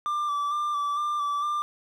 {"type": "tone with vibrato", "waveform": "triangle", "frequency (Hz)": 1174.7, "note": "D6", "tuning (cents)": 0, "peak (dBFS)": -23, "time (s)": [0.06, 1.62], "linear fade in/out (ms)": 0, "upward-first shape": "square", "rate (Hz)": 2.2, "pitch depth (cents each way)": 24, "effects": []}